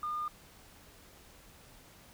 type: tone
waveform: sine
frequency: 1214 Hz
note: D#6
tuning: 43 cents flat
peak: -32 dBFS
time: 0.03-0.28 s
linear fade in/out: 2 ms
effects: tanh soft clip ceiling -28 dBFS + pink hiss -57 dBFS RMS until 2.13 s